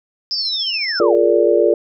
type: tone with tremolo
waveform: sine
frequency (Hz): 5300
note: E8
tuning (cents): +9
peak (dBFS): -19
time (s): 0.31-1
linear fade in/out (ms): 10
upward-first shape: square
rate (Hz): 14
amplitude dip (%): 35
type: linear sweep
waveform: sine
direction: down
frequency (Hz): 4978 to 571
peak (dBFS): -21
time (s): 0.31-1.15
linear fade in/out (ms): 0
type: chord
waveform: sine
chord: Bb dominant seventh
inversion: second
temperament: just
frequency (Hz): 349.6 / 419.5 / 466.2 / 582.7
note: F4 / Ab4 / Bb4 / D5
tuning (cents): +2 / +17 / 0 / -14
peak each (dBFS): -16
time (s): 1-1.74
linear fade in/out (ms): 2
effects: none